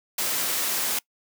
white noise, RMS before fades -26 dBFS, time 0.18-0.99 s, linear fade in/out 5 ms, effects noise-tail reverb RT60 0.1 s tail -23 dB re dry + high-pass 200 Hz 12 dB/octave

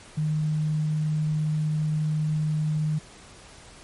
sine tone, 153.8 Hz, D#3, 20 cents flat, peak -22 dBFS, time 0.17-2.99 s, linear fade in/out 10 ms, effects pink hiss -48 dBFS RMS until 3.83 s + MP3 48 kbps

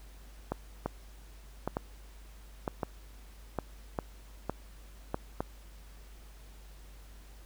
two click trains, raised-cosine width 1 ms, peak -17 / -17 dBFS, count 5 / 6, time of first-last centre 0.52-5.144 / 0.86-5.405 s, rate 0.865 / 1.1 Hz, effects added 50 Hz sine -49 dBFS peak until 7.45 s + pink hiss -59 dBFS RMS until 7.45 s

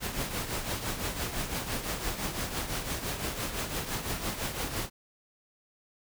pink noise with tremolo, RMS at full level -31 dBFS, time 0-4.9 s, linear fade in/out 50 ms, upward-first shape triangle, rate 5.9 Hz, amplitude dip 65%, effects none

